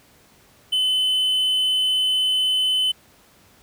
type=tone; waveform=triangle; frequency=3032 Hz; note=F#7; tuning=42 cents sharp; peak=-16 dBFS; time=0.72-2.92 s; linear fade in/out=10 ms; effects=pink hiss -54 dBFS RMS until 3.62 s + high-pass 60 Hz 12 dB/octave